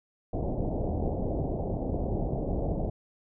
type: low-pass noise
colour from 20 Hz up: pink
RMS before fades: -30 dBFS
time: 0.33-2.9 s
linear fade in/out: 5 ms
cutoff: 740 Hz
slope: 48 dB/octave
effects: none